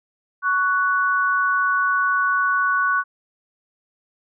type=tone pair together; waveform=sine; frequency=1119 / 1481 Hz; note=C#6 / F#6; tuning=+16 / +1 cents; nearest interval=perfect fourth; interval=485 cents; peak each=-20 / -19 dBFS; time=0.42-3.04 s; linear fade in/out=50 ms; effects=none